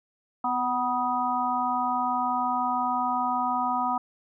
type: harmonic tone with a mistuned harmonic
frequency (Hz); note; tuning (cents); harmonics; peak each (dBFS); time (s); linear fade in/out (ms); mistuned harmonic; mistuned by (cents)
249.6; B3; +19; 1 / 3 / 4 / 5; -33 / -28 / -28 / -29; 0.44-3.98; 5; 4; -42
effects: none